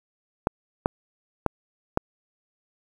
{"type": "clicks", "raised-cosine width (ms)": 1, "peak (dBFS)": -6, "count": 4, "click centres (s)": [0.471, 0.859, 1.463, 1.974], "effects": ["7-bit"]}